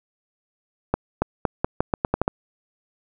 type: accelerating click train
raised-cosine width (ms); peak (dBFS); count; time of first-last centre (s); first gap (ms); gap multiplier
1; -5; 10; 0.94-2.279; 280; 0.83
effects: none